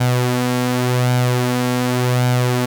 sawtooth tone with flanger, 124.5 Hz, B2, 14 cents sharp, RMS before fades -17 dBFS, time 0-2.66 s, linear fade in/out 10 ms, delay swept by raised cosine 1.3 to 4.4 ms, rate 0.88 Hz, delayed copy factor +0.5, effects none

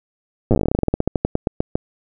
slowing click train, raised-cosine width 2 ms, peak -3 dBFS, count 26, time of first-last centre 0.51-1.755 s, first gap 8 ms, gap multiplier 1.13, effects none

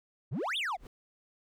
triangle exponential two-way sweep, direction up then down, 98.9 to 3771 to 635 Hz, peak -29 dBFS, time 0.31-0.77 s, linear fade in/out 20 ms, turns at 0.57 s
brown noise with exponential growth, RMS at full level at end -40 dBFS, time 0.72-0.87 s, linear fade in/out 2 ms, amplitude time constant 31 ms
effects none

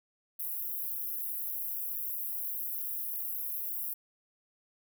pink high-pass noise, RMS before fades -36 dBFS, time 0.39-3.94 s, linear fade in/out 10 ms, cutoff 12000 Hz, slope 48 dB/octave, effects none

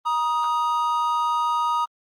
triangle tone pair together, 949.6 / 1244.5 Hz, A#5 / D#6, +32 / 0 cents, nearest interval perfect fourth, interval 468 cents, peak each -21 dBFS, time 0.05-1.86 s, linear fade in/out 20 ms, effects Opus 32 kbps

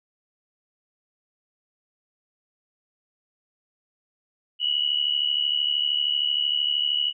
sine tone pair together, 2896 / 2969 Hz, F#7 / F#7, -38 / +5 cents, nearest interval unison, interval 43 cents, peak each -24 dBFS, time 4.59-7.13 s, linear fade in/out 50 ms, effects none

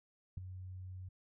sine tone with ADSR envelope, 92.5 Hz, F#2, in tune, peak -31 dBFS, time 0.37-1.09 s, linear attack 8 ms, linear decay 4 ms, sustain -13 dB, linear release 8 ms, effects tanh soft clip ceiling -31 dBFS

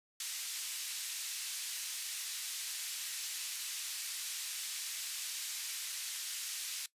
white band-pass noise, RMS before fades -41 dBFS, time 0.2-6.86 s, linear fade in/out 2 ms, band 2500 to 9300 Hz, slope 12 dB/octave, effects noise-tail reverb RT60 0.1 s tail -18 dB re dry + resampled to 32000 Hz

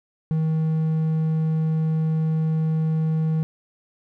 triangle tone, 158.7 Hz, D#3, 35 cents sharp, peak -17 dBFS, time 0.31-3.43 s, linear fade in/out 0 ms, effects none

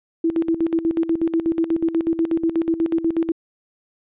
sine tone with tremolo, 329.6 Hz, E4, in tune, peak -15 dBFS, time 0.24-3.32 s, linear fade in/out 5 ms, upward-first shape square, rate 8.2 Hz, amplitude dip 75%, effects resampled to 8000 Hz

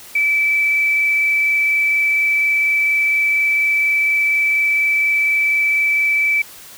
sine tone with frequency modulation, 2311 Hz, D7, 28 cents flat, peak -13 dBFS, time 0.15-6.42 s, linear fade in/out 5 ms, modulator 24.2 Hz, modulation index 0.76, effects white hiss -39 dBFS RMS until 6.77 s

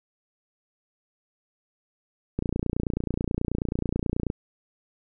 click train, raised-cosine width 3 ms, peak -13 dBFS, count 57, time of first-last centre 2.39-4.301 s, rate 29.3 Hz, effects none

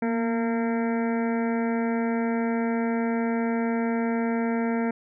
harmonic tone with a mistuned harmonic, 228.8 Hz, A#3, 32 cents flat, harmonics 1 / 2 / 3 / 4 / 6 / 7 / 8 / 9 / 10, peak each -24 / -30 / -34 / -36 / -40 / -41 / -42 / -43 / -44 dBFS, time 0.02-4.91 s, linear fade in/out 5 ms, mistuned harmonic 1, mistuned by +35 cents, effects none

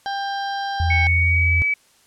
harmonic tone, 794 Hz, G5, 22 cents sharp, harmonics 1 / 2 / 4 / 5 / 6 / 7, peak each -24 / -30 / -36 / -38 / -40 / -41 dBFS, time 0.06-1.07 s, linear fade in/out 0 ms
sine tone, 83.4 Hz, E2, 21 cents sharp, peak -17 dBFS, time 0.8-1.62 s, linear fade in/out 0 ms
sine tone with pitch glide, 2217 to 2289 Hz, C#7 to D7, 0 to -45 cents, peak -17 dBFS, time 0.9-1.74 s, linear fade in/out 5 ms, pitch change +55 cents, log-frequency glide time 1.07-1.53 s
effects white hiss -56 dBFS RMS until 2.06 s + low-pass 10000 Hz 12 dB/octave

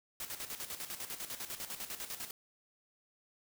white noise with tremolo, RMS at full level -41 dBFS, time 0.2-2.31 s, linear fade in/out 2 ms, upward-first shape square, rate 10 Hz, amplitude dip 65%, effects none

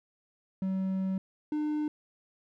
triangle tone pair in turn, 190 / 301.6 Hz, F#3 / D4, +46 / +46 cents, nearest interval minor sixth, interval 800 cents, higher second, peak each -26 dBFS, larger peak neither, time 0.62-1.18 / 1.52-1.88 s, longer first, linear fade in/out 2 ms, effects none

